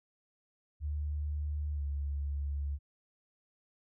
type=tone with pitch glide; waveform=sine; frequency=74.2 to 71.14 Hz; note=D2 to C#2; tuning=+18 to +45 cents; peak=-32 dBFS; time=0.8-2.79 s; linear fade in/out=50 ms; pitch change=-73 cents; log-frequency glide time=1.74-1.82 s; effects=none